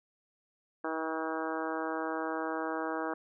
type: harmonic tone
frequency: 160 Hz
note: D#3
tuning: 49 cents sharp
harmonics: 2 / 3 / 4 / 5 / 6 / 7 / 8 / 9 / 10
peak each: -37 / -39 / -40 / -41 / -42 / -42 / -43 / -44 / -44 dBFS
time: 0.84-3.14 s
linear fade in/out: 5 ms
effects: none